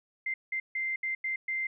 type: tone bursts at uneven times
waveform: sine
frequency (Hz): 2087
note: C7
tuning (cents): -5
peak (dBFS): -29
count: 6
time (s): 0.26-0.34 / 0.52-0.6 / 0.75-0.96 / 1.03-1.15 / 1.24-1.36 / 1.48-1.67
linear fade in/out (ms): 5
effects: none